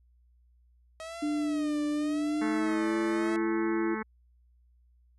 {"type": "tone with vibrato", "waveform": "sawtooth", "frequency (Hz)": 635, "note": "D#5", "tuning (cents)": 35, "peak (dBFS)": -35, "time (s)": [1, 3.36], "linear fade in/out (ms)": 0, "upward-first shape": "sine", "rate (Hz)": 0.88, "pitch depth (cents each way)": 130}
{"type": "tone with pitch glide", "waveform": "sine", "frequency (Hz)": [297.2, 335.5], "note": ["D4", "E4"], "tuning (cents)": [21, 31], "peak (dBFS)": -27, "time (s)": [1.22, 3.95], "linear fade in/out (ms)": 10, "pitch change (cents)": 210, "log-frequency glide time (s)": [2.27, 2.98]}
{"type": "harmonic tone", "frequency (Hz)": 218, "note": "A3", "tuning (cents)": -16, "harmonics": [1, 2, 4, 5, 6, 7, 8, 9, 10], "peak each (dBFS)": [-35, -38, -41, -42, -43, -43, -44, -45, -45], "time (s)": [2.41, 4.03], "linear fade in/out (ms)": 10}
{"effects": ["added 60 Hz sine -60 dBFS peak until 5.18 s", "resampled to 24000 Hz"]}